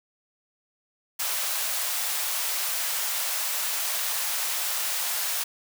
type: high-pass noise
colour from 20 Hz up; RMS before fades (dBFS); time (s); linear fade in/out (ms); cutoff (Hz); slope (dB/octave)
white; -28; 1.19-5.44; 10; 590; 24
effects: none